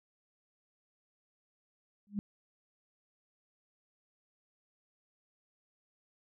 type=tone with exponential growth; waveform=sine; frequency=204.1 Hz; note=G#3; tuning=30 cents flat; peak=-27 dBFS; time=2.07-2.19 s; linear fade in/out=0 ms; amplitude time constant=24 ms; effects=none